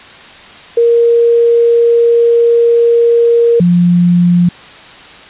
sine tone pair in turn, 468.4 / 175.45 Hz, A#4 / F3, +8 / +8 cents, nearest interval octave + perfect fourth, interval 1700 cents, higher first, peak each -5 dBFS, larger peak neither, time 0.77-3.6 / 3.6-4.49 s, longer first, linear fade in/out 5 ms, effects white hiss -34 dBFS RMS until 5.29 s + resampled to 8000 Hz

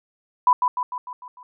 sine tone with echo, 993 Hz, B5, 9 cents sharp, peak -11 dBFS, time 0.47-0.53 s, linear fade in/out 2 ms, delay 150 ms, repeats 6, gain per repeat -5 dB, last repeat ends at 1.43 s, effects none

